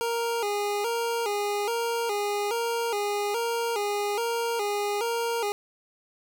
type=tone with vibrato; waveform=25% pulse; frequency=437.5 Hz; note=A4; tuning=10 cents flat; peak=-22 dBFS; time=0.01-5.52 s; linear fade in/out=0 ms; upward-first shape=square; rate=1.2 Hz; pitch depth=110 cents each way; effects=none